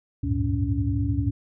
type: tone cluster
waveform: sine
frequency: 70.8 / 92.8 / 103.2 / 115.6 / 282.2 Hz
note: C#2 / F#2 / G#2 / A#2 / C#4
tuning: +37 / +6 / -10 / -14 / +31 cents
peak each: -28 dBFS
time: 0.23-1.31 s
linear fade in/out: 10 ms
effects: none